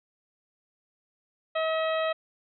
harmonic tone, 640 Hz, D#5, 49 cents sharp, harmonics 1 / 2 / 3 / 4 / 5 / 6, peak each -26 / -32 / -36 / -38 / -40 / -42 dBFS, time 1.55-2.13 s, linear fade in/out 10 ms, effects none

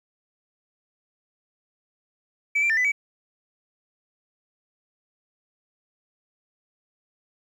sine tone with pitch steps, 2300 / 2357 / 1791 / 1999 / 2277 Hz, D7 / D7 / A6 / B6 / C#7, -37 / +6 / +30 / +20 / +46 cents, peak -17 dBFS, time 2.55-2.92 s, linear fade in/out 10 ms, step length 74 ms, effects tanh soft clip ceiling -17 dBFS + 9-bit

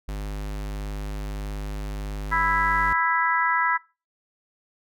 square tone, 50.8 Hz, G#1, 38 cents flat, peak -29 dBFS, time 0.08-2.93 s, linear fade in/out 5 ms
harmonic tone, 329.6 Hz, E4, in tune, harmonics 3 / 4 / 5 / 6, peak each -24 / -25 / -26 / -27 dBFS, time 2.31-3.78 s, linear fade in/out 20 ms
effects noise-tail reverb RT60 0.3 s tail -21 dB re dry

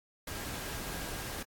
sine tone in noise, 1620 Hz, G#6, 43 cents flat, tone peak -51 dBFS, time 0.27-1.43 s, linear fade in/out 5 ms, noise pink, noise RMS -40 dBFS, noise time 0.27-1.43 s, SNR -14 dB, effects AAC 64 kbps

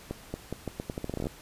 accelerating click train, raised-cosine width 2 ms, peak -19 dBFS, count 16, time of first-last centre 0.11-1.269 s, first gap 230 ms, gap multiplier 0.81, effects pink hiss -50 dBFS RMS until 1.41 s + resampled to 32000 Hz

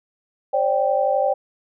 sine chord, C suspended second, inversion none, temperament equal with one note detuned, 535.5 / 587.3 / 784 Hz, C5 / D5 / G5, +40 / 0 / 0 cents, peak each -21 dBFS, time 0.53-1.34 s, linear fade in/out 10 ms, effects none

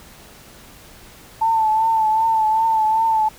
sine tone with vibrato, 884 Hz, A5, 8 cents sharp, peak -14 dBFS, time 1.41-3.29 s, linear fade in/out 10 ms, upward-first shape triangle, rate 2.6 Hz, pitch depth 48 cents each way, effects pink hiss -44 dBFS RMS until 3.38 s

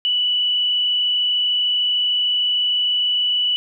sine tone with frequency modulation, 2960 Hz, F#7, in tune, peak -16 dBFS, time 0.05-3.56 s, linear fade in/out 0 ms, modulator 33.4 Hz, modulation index 1, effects none

